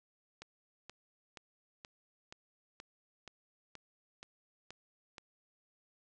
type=click train; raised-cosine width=0.2 ms; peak=-30 dBFS; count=11; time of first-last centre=0.42-5.182 s; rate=2.1 Hz; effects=resampled to 22050 Hz